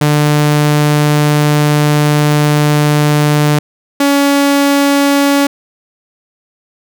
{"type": "tone pair in turn", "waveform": "sawtooth", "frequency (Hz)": [148.7, 281.8], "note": ["D3", "C#4"], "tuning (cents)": [22, 29], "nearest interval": "major seventh", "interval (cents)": 1107, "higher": "second", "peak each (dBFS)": -4, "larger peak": "neither", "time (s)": [[0.01, 3.59], [4, 5.47]], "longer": "first", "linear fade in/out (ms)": 5, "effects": []}